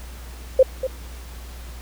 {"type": "tone with echo", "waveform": "sine", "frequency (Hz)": 522, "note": "C5", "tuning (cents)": -4, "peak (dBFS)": -8, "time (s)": [0.59, 0.63], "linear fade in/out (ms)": 5, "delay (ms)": 240, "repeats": 1, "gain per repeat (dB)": -12, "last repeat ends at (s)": 0.87, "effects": ["added 60 Hz sine -35 dBFS peak until 1.81 s", "pink hiss -44 dBFS RMS until 1.81 s"]}